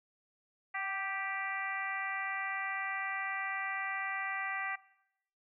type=harmonic tone with a mistuned harmonic; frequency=392 Hz; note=G4; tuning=in tune; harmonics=2 / 3 / 4 / 5 / 6 / 7; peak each=-41 / -42 / -43 / -37 / -44 / -51 dBFS; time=0.74-4.76 s; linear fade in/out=10 ms; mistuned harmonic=2; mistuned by=-33 cents; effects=noise-tail reverb RT60 0.8 s tail -20 dB re dry